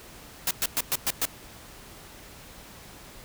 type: noise bursts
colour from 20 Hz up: white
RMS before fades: -25 dBFS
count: 6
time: 0.47-1.254 s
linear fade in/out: 2 ms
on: 39 ms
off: 110 ms
effects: pink hiss -47 dBFS RMS until 3.24 s